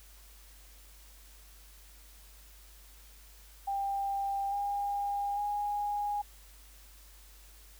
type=tone with pitch steps; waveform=sine; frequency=793 / 807.8 / 822.9 Hz; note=G5 / G#5 / G#5; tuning=+20 / -48 / -16 cents; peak=-30 dBFS; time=3.67-6.22 s; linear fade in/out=10 ms; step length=850 ms; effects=added 50 Hz sine -54 dBFS peak until 7.79 s + white hiss -58 dBFS RMS until 7.79 s